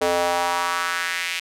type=tone with high-pass filter sweep; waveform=square; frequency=87.31 Hz; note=F2; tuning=in tune; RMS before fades=-23 dBFS; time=0.01-1.4 s; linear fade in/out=10 ms; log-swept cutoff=490 to 2500 Hz; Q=2.4; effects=low-pass 12000 Hz 12 dB/octave